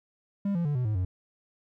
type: tone with pitch steps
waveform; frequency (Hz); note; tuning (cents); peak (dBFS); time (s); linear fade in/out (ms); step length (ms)
triangle; 200 / 171.12 / 146.41 / 125.27 / 107.18 / 91.7; G3 / F3 / D3 / B2 / A2 / F#2; +35 / -35 / -5 / +25 / -45 / -15; -23; 0.45-1.05; 5; 100
effects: none